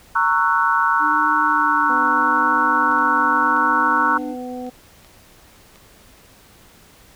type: chord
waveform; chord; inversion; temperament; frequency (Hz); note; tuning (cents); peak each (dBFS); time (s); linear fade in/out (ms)
sine; F# dominant seventh; first; just; 925 / 1110 / 1332 / 1480; A#5 / C#6 / E6 / F#6; -14 / +2 / +18 / 0; -20; 0.15-4.18; 10
type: tone with vibrato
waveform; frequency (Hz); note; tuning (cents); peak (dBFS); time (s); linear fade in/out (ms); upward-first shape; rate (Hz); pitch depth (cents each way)
triangle; 300; D4; +37; -25; 0.99-4.36; 50; sine; 0.8; 24
type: harmonic tone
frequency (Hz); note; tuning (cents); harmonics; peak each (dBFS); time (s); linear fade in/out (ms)
250; B3; +21; 1 / 2 / 3; -29 / -32 / -34; 1.89-4.7; 10
type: clicks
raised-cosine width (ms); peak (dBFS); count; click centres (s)
0.2; -29; 6; 2.916 / 2.988 / 3.565 / 4.666 / 5.047 / 5.758
effects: pink hiss -49 dBFS RMS until 7.15 s